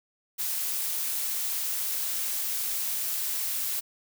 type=noise; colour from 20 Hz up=blue; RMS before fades=-30 dBFS; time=0.38-3.81 s; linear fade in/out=20 ms; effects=none